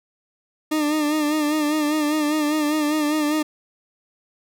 40% pulse tone with vibrato, 302.1 Hz, D4, 49 cents sharp, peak -18 dBFS, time 0.71-3.43 s, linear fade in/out 10 ms, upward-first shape sine, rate 5 Hz, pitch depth 51 cents each way, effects none

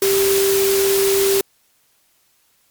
sine tone in noise, 391.9 Hz, G4, in tune, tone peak -14 dBFS, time 0.02-1.41 s, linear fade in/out 2 ms, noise white, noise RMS -21 dBFS, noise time 0.02-1.41 s, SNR +4 dB, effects white hiss -60 dBFS RMS until 2.7 s + MP3 96 kbps

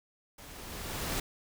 pink noise with level ramp, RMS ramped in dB -50 to -32 dBFS, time 0.38-1.2 s, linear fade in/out 5 ms, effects none

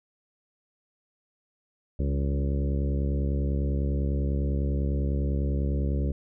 harmonic tone with a mistuned harmonic, 70 Hz, C#2, 18 cents sharp, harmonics 1 / 2 / 3 / 4 / 5 / 6 / 7 / 8, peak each -25 / -31 / -35 / -37 / -39 / -41 / -42 / -43 dBFS, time 1.99-6.12 s, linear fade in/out 5 ms, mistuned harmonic 3, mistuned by -32 cents, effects none

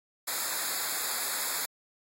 white noise with comb filter, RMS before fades -32 dBFS, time 0.27-1.66 s, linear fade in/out 10 ms, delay 0.34 ms, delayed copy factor -0.95, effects AAC 48 kbps

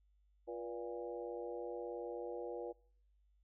harmonic tone with a mistuned harmonic, 116.54 Hz, A#2, in tune, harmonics 3 / 4 / 5 / 6 / 7, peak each -46 / -44 / -49 / -54 / -53 dBFS, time 0.47-2.73 s, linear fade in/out 20 ms, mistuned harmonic 4, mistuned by +65 cents, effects noise-tail reverb RT60 0.6 s tail -25 dB re dry + added 50 Hz sine -69 dBFS peak until 3.43 s

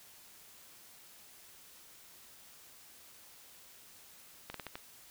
slowing click train, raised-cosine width 0.3 ms, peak -25 dBFS, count 5, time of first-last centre 4.5-4.755 s, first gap 43 ms, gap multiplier 1.27, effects white hiss -57 dBFS RMS until 5.1 s

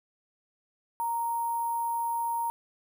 sine tone with sample-and-hold, 932.3 Hz, A#5, in tune, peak -27 dBFS, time 1-2.5 s, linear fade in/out 0 ms, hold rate 11025 Hz, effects none

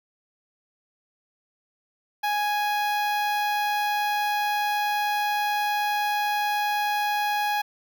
sawtooth tone with notch filter, 830.6 Hz, G#5, in tune, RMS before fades -25 dBFS, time 2.23-7.62 s, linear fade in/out 10 ms, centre 8000 Hz, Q 0.68, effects none

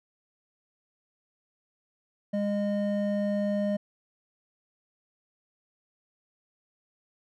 triangle tone pair together, 204 / 611.8 Hz, G#3 / D#5, -31 / -29 cents, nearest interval octave + perfect fifth, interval 1902 cents, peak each -25 / -27 dBFS, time 2.33-3.77 s, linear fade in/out 10 ms, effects none

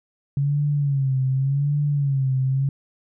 sine tone with vibrato, 138.59 Hz, C#3, in tune, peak -18 dBFS, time 0.37-2.69 s, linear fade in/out 2 ms, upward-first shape sine, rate 0.87 Hz, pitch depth 95 cents each way, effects none

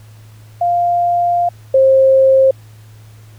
sine tone pair in turn, 698.5 / 532 Hz, F5 / C5, 0 / +29 cents, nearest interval perfect fourth, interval 471 cents, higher first, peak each -11 / -6 dBFS, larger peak second, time 0.61-1.49 / 1.74-2.51 s, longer first, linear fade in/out 5 ms, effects added 108 Hz sine -37 dBFS peak until 3.38 s + pink hiss -49 dBFS RMS until 3.38 s

